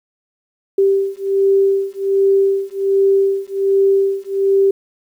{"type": "beating tone pair", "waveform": "sine", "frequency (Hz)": [391.1, 392.4], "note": ["G4", "G4"], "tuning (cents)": [-4, 2], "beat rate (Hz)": 1.3, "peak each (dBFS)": -15, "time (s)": [0.78, 4.71], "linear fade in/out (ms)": 5, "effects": ["8-bit"]}